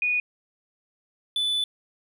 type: tone pair in turn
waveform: sine / triangle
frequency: 2466 / 3487 Hz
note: D#7 / A7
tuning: -16 / -16 cents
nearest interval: tritone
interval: 600 cents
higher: second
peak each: -21 dBFS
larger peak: neither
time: 0.02-0.2 / 1.36-1.64 s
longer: second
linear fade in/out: 2 ms
effects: none